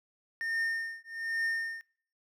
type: tone with tremolo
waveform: triangle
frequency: 1822 Hz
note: A#6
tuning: 40 cents flat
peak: -25 dBFS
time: 0.41-1.81 s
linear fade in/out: 0 ms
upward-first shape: triangle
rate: 1.2 Hz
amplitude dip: 100%
effects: noise-tail reverb RT60 0.5 s tail -22 dB re dry